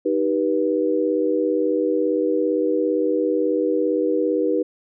sine chord, Eb augmented, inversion none, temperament just, 311.1 / 388.9 / 486.1 Hz, Eb4 / G4 / B4, 0 / -14 / -28 cents, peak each -22 / -23 / -21 dBFS, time 0.05-4.63 s, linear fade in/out 10 ms, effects none

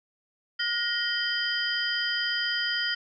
sine tone cluster, 1433 / 1881 / 3116 / 4902 Hz, F6 / A#6 / G7 / D#8, +44 / +15 / -11 / -27 cents, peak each -31 dBFS, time 0.59-2.95 s, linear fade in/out 10 ms, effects none

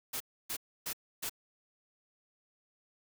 white noise bursts, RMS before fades -37 dBFS, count 4, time 0.13-1.296 s, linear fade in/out 10 ms, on 74 ms, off 290 ms, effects none

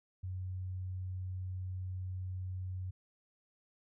sine tone, 92.5 Hz, F#2, in tune, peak -37 dBFS, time 0.23-2.91 s, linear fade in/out 10 ms, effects none

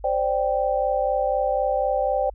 sine chord, C suspended second, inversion none, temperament equal, 523.3 / 587.3 / 784 Hz, C5 / D5 / G5, 0 / 0 / 0 cents, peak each -24 dBFS, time 0.04-2.3 s, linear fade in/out 5 ms, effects added 50 Hz sine -39 dBFS peak until 2.34 s

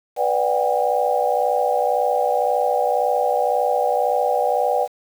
sine chord, G major seventh, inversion first, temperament equal with one note detuned, 493.9 / 587.3 / 740 / 801.9 Hz, B4 / D5 / F#5 / G5, 0 / 0 / 0 / +39 cents, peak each -22 dBFS, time 0.16-4.88 s, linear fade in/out 50 ms, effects 7-bit

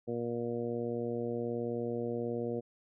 harmonic tone, 118.7 Hz, A#2, 32 cents sharp, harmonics 1 / 2 / 3 / 4 / 5 / 6, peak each -42 / -38 / -39 / -36 / -44 / -49 dBFS, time 0.07-2.61 s, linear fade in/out 20 ms, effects none

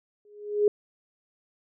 sine tone with exponential growth, 415.3 Hz, G#4, in tune, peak -15 dBFS, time 0.25-0.68 s, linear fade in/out 2 ms, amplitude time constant 93 ms, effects none

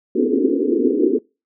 pink band-pass noise, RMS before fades -17 dBFS, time 0.15-1.19 s, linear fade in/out 10 ms, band 240 to 460 Hz, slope 96 dB/octave, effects noise-tail reverb RT60 0.3 s tail -26 dB re dry

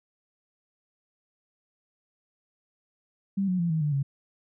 sine tone with pitch steps, 196 / 182.87 / 170.63 / 159.2 / 148.54 / 138.59 Hz, G3 / F#3 / F3 / D#3 / D3 / C#3, 0 / -20 / -40 / +40 / +20 / 0 cents, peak -23 dBFS, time 3.37-4.03 s, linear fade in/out 10 ms, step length 110 ms, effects none

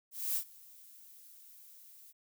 violet noise with ADSR envelope, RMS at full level -32 dBFS, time 0.11-2.13 s, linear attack 250 ms, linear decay 78 ms, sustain -24 dB, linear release 28 ms, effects none

